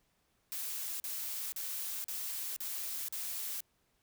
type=noise bursts; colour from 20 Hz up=blue; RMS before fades=-39 dBFS; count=6; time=0.52-3.605 s; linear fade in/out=0 ms; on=480 ms; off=41 ms; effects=pink hiss -75 dBFS RMS until 4.02 s